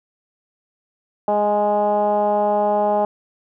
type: tone with low-pass filter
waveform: 10% pulse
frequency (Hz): 207.6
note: G#3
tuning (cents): 0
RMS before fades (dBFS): -18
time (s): 1.28-3.05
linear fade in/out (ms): 2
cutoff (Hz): 740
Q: 8.2
effects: none